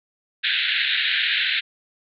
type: band-pass noise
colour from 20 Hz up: white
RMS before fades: -22 dBFS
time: 0.43-1.61 s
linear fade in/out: 20 ms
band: 1500 to 4000 Hz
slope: 96 dB/octave
effects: none